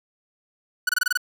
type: tone bursts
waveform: 45% pulse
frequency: 1480 Hz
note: F#6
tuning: in tune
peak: -18 dBFS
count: 7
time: 0.87-1.174 s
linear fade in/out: 5 ms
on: 22 ms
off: 25 ms
effects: none